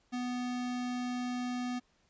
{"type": "tone", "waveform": "square", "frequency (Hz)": 247.4, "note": "B3", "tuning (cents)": 3, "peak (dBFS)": -34, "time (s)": [0.12, 1.8], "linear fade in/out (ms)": 20, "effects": ["pink hiss -71 dBFS RMS until 2.09 s", "resampled to 16000 Hz"]}